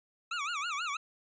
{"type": "tone with vibrato", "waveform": "25% pulse", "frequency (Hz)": 1270, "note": "D#6", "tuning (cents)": 35, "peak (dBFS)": -29, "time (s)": [0.31, 0.97], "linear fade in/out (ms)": 5, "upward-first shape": "sine", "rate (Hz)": 6.2, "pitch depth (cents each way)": 220, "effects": ["resampled to 16000 Hz"]}